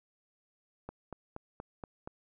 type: click train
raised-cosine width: 1 ms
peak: -27 dBFS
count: 6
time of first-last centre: 0.89-2.075 s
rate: 4.22 Hz
effects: none